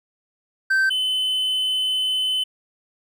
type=tone pair in turn; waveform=triangle; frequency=1554 / 3035 Hz; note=G6 / F#7; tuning=-16 / +43 cents; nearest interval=octave; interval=1159 cents; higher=second; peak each=-14 / -18 dBFS; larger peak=first; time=0.7-0.9 / 0.9-2.44 s; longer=second; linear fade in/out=10 ms; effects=none